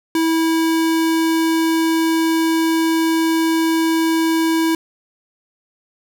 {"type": "tone", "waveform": "square", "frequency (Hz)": 325.5, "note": "E4", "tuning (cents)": -22, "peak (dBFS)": -15, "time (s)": [0.15, 4.75], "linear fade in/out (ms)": 2, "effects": []}